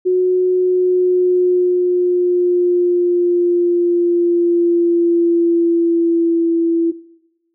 sine tone with pitch glide, 366.2 to 333.9 Hz, F#4 to E4, -18 to +22 cents, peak -11 dBFS, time 0.05-6.92 s, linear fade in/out 20 ms, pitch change -160 cents, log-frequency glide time 0.54-6.51 s, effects noise-tail reverb RT60 1.0 s tail -20 dB re dry

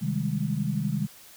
sine chord, Ab major seventh, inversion first, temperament equal, 130.81 / 155.56 / 196 / 207.7 Hz, C3 / Eb3 / G3 / Ab3, 0 / 0 / 0 / 0 cents, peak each -31 / -29 / -31 / -31 dBFS, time 0.01-1.07 s, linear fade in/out 20 ms, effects white hiss -50 dBFS RMS until 1.36 s

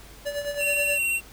square tone with tremolo, 578 Hz, D5, 28 cents flat, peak -26 dBFS, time 0.25-0.99 s, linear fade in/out 20 ms, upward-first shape sine, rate 9.4 Hz, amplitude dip 65%
click train, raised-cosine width 0.5 ms, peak -33 dBFS, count 17, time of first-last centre 0.32-0.833 s, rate 31.2 Hz
square tone with vibrato, 2729 Hz, F7, 41 cents flat, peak -23 dBFS, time 0.58-1.21 s, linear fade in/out 50 ms, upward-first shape sine, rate 17 Hz, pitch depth 17 cents each way
effects added 50 Hz sine -50 dBFS peak until 1.32 s + pink hiss -48 dBFS RMS until 1.32 s

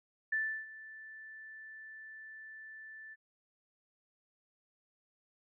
sine tone with ADSR envelope, 1760 Hz, A6, in tune, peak -29 dBFS, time 0.32-3.16 s, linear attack 7 ms, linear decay 330 ms, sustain -18 dB, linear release 32 ms, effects none

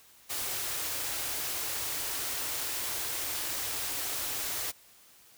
white band-stop noise, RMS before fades -34 dBFS, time 0.29-4.72 s, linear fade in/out 20 ms, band 150 to 250 Hz, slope 96 dB/octave, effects white hiss -58 dBFS RMS until 5.37 s

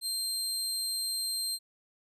25% pulse tone, 4169 Hz, C8, 7 cents flat, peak -26 dBFS, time 0.01-1.59 s, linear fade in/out 50 ms, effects none

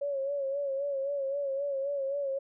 sine tone with vibrato, 555 Hz, C#5, 2 cents sharp, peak -29 dBFS, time 0.01-2.39 s, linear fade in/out 10 ms, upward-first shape sine, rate 3.8 Hz, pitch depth 57 cents each way, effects none

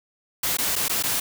white noise with dropouts, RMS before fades -24 dBFS, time 0.43-1.2 s, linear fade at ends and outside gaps 5 ms, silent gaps 0.571-0.585 / 0.756-0.761 / 0.883-0.895 / 1.026-1.036 s, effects none

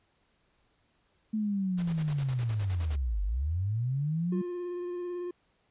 sine linear two-way sweep, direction down then up, 220 to 46.25 to 192.8 Hz, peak -27 dBFS, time 1.33-4.42 s, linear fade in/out 10 ms, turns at 3.23 s
pink noise with tremolo, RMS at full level -44 dBFS, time 1.77-2.97 s, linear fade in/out 20 ms, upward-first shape square, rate 9.7 Hz, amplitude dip 70%
triangle tone with vibrato, 353.9 Hz, F4, 23 cents sharp, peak -31 dBFS, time 4.32-5.31 s, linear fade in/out 5 ms, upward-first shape sine, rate 18 Hz, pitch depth 17 cents each way
effects pink hiss -71 dBFS RMS until 5.7 s + resampled to 8000 Hz

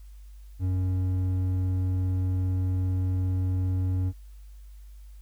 sine tone with hard clipping, 92.5 Hz, F#2, in tune, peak -25 dBFS, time 0.59-4.13 s, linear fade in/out 50 ms, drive 6 dB, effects added 50 Hz sine -43 dBFS peak until 5.21 s + white hiss -65 dBFS RMS until 5.21 s

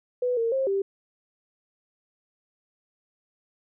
sine tone with pitch steps, 495.7 / 459.1 / 533 / 392.7 Hz, B4 / A#4 / C5 / G4, +6 / -26 / +32 / +3 cents, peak -22 dBFS, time 0.22-0.82 s, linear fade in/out 5 ms, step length 150 ms, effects none

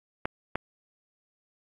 clicks, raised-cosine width 0.5 ms, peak -13 dBFS, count 2, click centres 0.255 / 0.556 s, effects AAC 32 kbps

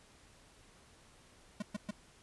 square tone bursts, 207.7 Hz, G#3, in tune, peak -36 dBFS, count 3, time 1.6-1.909 s, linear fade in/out 5 ms, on 23 ms, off 120 ms, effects pink hiss -62 dBFS RMS until 2.22 s + resampled to 24000 Hz

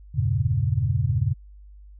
sine chord, E diminished seventh, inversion none, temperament equal, 82.41 / 98 / 116.54 / 138.59 Hz, E2 / G2 / Bb2 / Db3, 0 / 0 / 0 / 0 cents, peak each -28 / -25 / -24 / -25 dBFS, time 0.14-1.34 s, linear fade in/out 20 ms, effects added 50 Hz sine -43 dBFS peak until 1.99 s

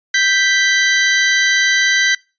sawtooth tone pair together, 1568 / 1975.6 Hz, G6 / B6, 0 / 0 cents, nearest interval major third, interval 400 cents, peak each -12 / -10 dBFS, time 0.14-2.15 s, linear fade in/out 5 ms, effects noise-tail reverb RT60 0.3 s tail -24 dB re dry + resampled to 16000 Hz

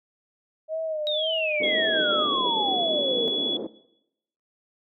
sine tone with vibrato, 623 Hz, D#5, 2 cents sharp, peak -26 dBFS, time 0.68-2.26 s, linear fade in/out 50 ms, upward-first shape sine, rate 1.9 Hz, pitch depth 63 cents each way
sine exponential sweep, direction down, 3826 to 440 Hz, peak -25 dBFS, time 1.07-3.28 s, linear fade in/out 0 ms
white band-pass noise, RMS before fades -32 dBFS, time 1.6-3.67 s, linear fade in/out 5 ms, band 240 to 470 Hz, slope 24 dB/octave
sine tone with pitch glide, 3322 to 3388 Hz, G#7 to G#7, 0 to +34 cents, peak -24 dBFS, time 1.63-3.57 s, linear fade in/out 5 ms, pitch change +34 cents, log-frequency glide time 1.84-2.6 s
effects noise-tail reverb RT60 0.8 s tail -17 dB re dry

